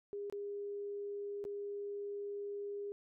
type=tone with dropouts; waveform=sine; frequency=406.1 Hz; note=G#4; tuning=39 cents flat; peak=-39 dBFS; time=0.13-2.92 s; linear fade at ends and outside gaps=0 ms; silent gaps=0.299-0.325 / 1.441-1.451 s; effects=none